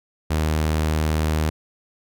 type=tone; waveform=sawtooth; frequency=77.78 Hz; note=D#2; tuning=in tune; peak=-15 dBFS; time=0.3-1.5 s; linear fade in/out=10 ms; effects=none